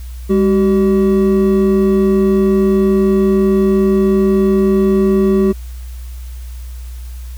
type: tone pair together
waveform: triangle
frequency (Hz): 201.9 / 381.1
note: G#3 / G4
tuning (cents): -49 / -49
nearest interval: major seventh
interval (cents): 1100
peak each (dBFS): -10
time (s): 0.29-5.53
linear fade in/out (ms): 20
effects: added 61 Hz sine -25 dBFS peak until 7.37 s + white hiss -44 dBFS RMS until 7.37 s